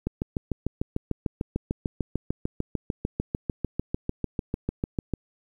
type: click train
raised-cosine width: 3 ms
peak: -13 dBFS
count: 35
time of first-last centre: 0.07-5.137 s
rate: 6.71 Hz
effects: 9-bit